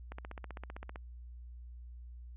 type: click train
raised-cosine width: 0.5 ms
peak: -29 dBFS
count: 14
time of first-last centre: 0.12-0.959 s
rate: 15.5 Hz
effects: added 60 Hz sine -46 dBFS peak until 2.36 s + resampled to 8000 Hz